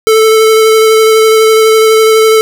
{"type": "tone with vibrato", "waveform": "square", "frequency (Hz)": 440, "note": "A4", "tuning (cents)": 0, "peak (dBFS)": -4, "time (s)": [0.07, 2.41], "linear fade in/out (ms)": 0, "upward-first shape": "sine", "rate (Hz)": 12, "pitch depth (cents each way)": 13, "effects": []}